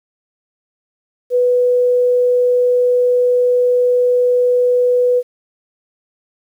sine tone, 493.9 Hz, B4, in tune, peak -10 dBFS, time 1.3-5.23 s, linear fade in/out 50 ms, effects 8-bit

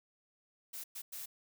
blue noise bursts at uneven times, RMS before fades -44 dBFS, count 3, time 0.73-0.84 / 0.95-1.02 / 1.12-1.26 s, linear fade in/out 10 ms, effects none

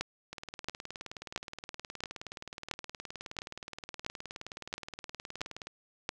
two click trains, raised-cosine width 0.2 ms, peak -15 / -24 dBFS, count 10 / 103, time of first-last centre 0.01-6.091 / 0.33-5.67 s, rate 1.48 / 19.1 Hz, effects none

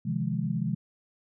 sine chord, F minor seventh, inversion second, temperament just, 130.96 / 157.15 / 174.61 / 209.5 Hz, C3 / Eb3 / F3 / Ab3, +2 / +18 / 0 / +15 cents, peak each -32 dBFS, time 0.05-0.75 s, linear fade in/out 10 ms, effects none

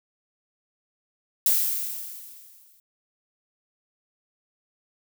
violet noise with exponential decay, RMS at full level -19 dBFS, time 1.46-2.8 s, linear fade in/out 2 ms, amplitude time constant 290 ms, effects none

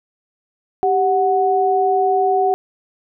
sine tone pair together, 391.4 / 740 Hz, G4 / F#5, -3 / 0 cents, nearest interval major seventh, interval 1103 cents, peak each -17 / -15 dBFS, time 0.83-2.54 s, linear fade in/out 0 ms, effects none

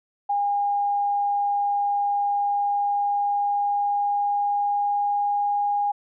sine tone with pitch glide, 812 to 817.2 Hz, G#5 to G#5, -39 to -28 cents, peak -20 dBFS, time 0.29-5.92 s, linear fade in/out 10 ms, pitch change +11 cents, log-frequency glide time 2.3-5.67 s, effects none

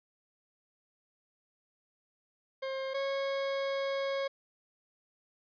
40% pulse tone pair in turn, 533 / 548 Hz, C5 / C#5, +32 / -20 cents, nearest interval unison, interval 48 cents, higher second, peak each -33 / -30 dBFS, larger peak second, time 2.62-2.94 / 2.94-4.28 s, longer second, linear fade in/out 10 ms, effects resampled to 11025 Hz + 11-bit

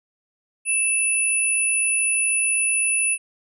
sine tone pair together, 2637 / 9956 Hz, E7 / D#9, 0 / 0 cents, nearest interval octave + major seventh, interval 2300 cents, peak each -22 / -20 dBFS, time 0.65-3.18 s, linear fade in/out 50 ms, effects none

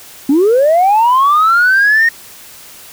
sine linear sweep, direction up, 261.6 to 1864.7 Hz, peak -5 dBFS, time 0.29-2.09 s, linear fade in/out 5 ms, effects tanh soft clip ceiling -4 dBFS + white hiss -36 dBFS RMS until 2.92 s

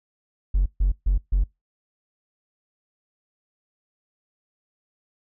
triangle tone bursts, 46 Hz, F#1, 9 cents flat, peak -13 dBFS, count 4, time 0.54-1.44 s, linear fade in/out 10 ms, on 120 ms, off 140 ms, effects noise-tail reverb RT60 0.2 s tail -25 dB re dry + tanh soft clip ceiling -12 dBFS

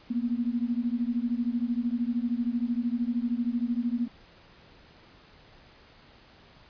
sine beating tone pair, 233.1 / 246.1 Hz, A#3 / B3, 0 / -6 cents, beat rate 13 Hz, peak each -28 / -29 dBFS, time 0.1-4.08 s, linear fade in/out 10 ms, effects pink hiss -55 dBFS RMS until 6.69 s + resampled to 11025 Hz

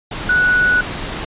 sine tone in noise, 1474 Hz, F#6, 7 cents flat, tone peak -11 dBFS, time 0.29-0.81 s, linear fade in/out 5 ms, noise pink, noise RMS -25 dBFS, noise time 0.11-1.25 s, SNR +11 dB, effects resampled to 8000 Hz

